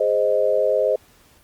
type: chord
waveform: sine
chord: Ab major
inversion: none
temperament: equal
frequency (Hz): 415.3 / 523.3 / 622.3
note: Ab4 / C5 / Eb5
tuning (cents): 0 / 0 / 0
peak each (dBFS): -23 / -19 / -20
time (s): 0-0.96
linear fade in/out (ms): 5
effects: pink hiss -54 dBFS RMS until 1.43 s + Opus 32 kbps